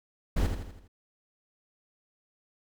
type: noise with echo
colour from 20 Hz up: brown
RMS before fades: -25 dBFS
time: 0.36-0.47 s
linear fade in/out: 10 ms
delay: 82 ms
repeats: 5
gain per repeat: -6 dB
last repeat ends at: 0.88 s
effects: none